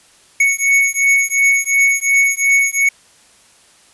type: beating tone pair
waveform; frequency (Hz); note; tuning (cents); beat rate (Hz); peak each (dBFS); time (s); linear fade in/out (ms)
square; 2217 / 2219.8; C#7 / C#7; 0 / +2; 2.8; -15; 0.4-2.89; 5
effects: white hiss -49 dBFS RMS until 3.93 s + resampled to 24000 Hz